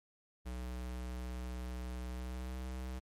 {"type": "tone with pitch glide", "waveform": "square", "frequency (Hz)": [62, 63.6], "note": ["B1", "C2"], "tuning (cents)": [7, -48], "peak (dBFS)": -40, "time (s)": [0.45, 3], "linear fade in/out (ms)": 20, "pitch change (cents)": 45, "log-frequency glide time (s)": [2.1, 2.58], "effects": ["MP3 64 kbps"]}